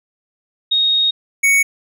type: tone pair in turn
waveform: sine / square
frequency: 3735 / 2228 Hz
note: A#7 / C#7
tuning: +3 / +8 cents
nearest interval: major sixth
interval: 895 cents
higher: first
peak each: -12 / -11 dBFS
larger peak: second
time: 0.71-1.11 / 1.43-1.63 s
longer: first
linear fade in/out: 10 ms
effects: none